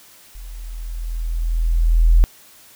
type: tone with level ramp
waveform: sine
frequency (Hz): 41.2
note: E1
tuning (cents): 0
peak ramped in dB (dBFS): -32 to -7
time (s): 0.35-2.24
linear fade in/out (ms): 0
effects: white hiss -47 dBFS RMS until 2.75 s